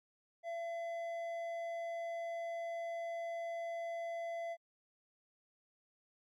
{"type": "tone with hard clipping", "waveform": "sine", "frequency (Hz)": 675, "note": "E5", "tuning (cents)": 41, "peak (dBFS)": -40, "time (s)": [0.43, 4.57], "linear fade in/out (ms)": 50, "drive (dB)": 6, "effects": ["AAC 64 kbps"]}